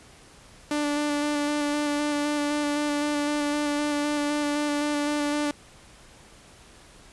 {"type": "tone with vibrato", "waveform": "sawtooth", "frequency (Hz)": 293.7, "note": "D4", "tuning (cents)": 0, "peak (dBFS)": -20, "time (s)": [0.71, 5.51], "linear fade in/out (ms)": 2, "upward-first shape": "square", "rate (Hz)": 3.9, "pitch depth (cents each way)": 13, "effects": ["pink hiss -51 dBFS RMS until 7.12 s", "resampled to 24000 Hz"]}